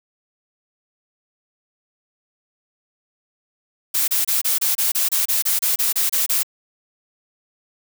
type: noise bursts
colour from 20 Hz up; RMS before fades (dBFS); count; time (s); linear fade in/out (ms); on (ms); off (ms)
blue; -19; 15; 3.94-6.432; 10; 140; 28
effects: none